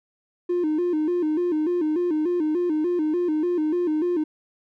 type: tone with vibrato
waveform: triangle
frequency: 329.6 Hz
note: E4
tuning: in tune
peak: -17 dBFS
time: 0.49-4.24 s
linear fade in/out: 10 ms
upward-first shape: square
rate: 3.4 Hz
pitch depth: 120 cents each way
effects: tanh soft clip ceiling -16 dBFS